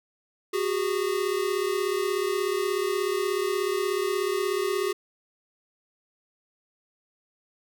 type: tone pair together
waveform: square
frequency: 370 / 406.6 Hz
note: F#4 / G#4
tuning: 0 / -37 cents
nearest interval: major second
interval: 163 cents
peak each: -28 / -28 dBFS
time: 0.53-4.93 s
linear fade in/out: 10 ms
effects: none